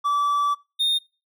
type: tone pair in turn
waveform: triangle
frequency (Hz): 1156 / 3670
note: D6 / A#7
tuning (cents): -28 / -28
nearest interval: octave + minor sixth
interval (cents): 2000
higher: second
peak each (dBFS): -17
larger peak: neither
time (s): 0.04-0.55 / 0.79-0.99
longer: first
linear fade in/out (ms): 20
effects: noise-tail reverb RT60 0.3 s tail -23 dB re dry